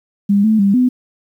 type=tone with pitch steps; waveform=sine; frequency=201.3 / 218.5 / 198.6 / 251.1 Hz; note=G3 / A3 / G3 / B3; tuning=+46 / -12 / +23 / +29 cents; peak=-9 dBFS; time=0.29-0.89 s; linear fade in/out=10 ms; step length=150 ms; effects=8-bit